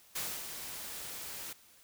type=noise with ADSR envelope; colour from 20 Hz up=white; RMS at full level=-36 dBFS; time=0.15-1.53 s; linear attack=10 ms; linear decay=270 ms; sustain=-7 dB; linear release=4 ms; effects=white hiss -61 dBFS RMS until 1.83 s